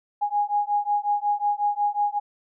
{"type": "beating tone pair", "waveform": "sine", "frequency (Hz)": [822, 827.5], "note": ["G#5", "G#5"], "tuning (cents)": [-18, -6], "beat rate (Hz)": 5.5, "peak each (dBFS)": -24, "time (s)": [0.21, 2.2], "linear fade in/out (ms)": 20, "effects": []}